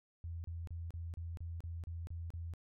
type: tone bursts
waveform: sine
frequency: 84 Hz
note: E2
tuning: 33 cents sharp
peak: -40 dBFS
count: 10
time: 0.24-2.537 s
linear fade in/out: 0 ms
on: 200 ms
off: 33 ms
effects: none